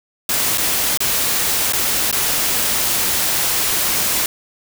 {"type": "noise with dropouts", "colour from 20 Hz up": "white", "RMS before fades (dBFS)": -18, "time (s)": [0.29, 4.26], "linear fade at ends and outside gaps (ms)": 2, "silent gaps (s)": [[0.575, 0.581], [0.974, 1.004], [1.724, 1.733], [2.114, 2.126]], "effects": []}